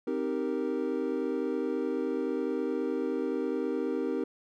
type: chord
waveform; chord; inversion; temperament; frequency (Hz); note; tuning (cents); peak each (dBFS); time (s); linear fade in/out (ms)
triangle; C minor seventh; none; equal; 261.6 / 311.1 / 392 / 466.2; C4 / Eb4 / G4 / Bb4; 0 / 0 / 0 / 0; -32; 0.07-4.24; 5
effects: none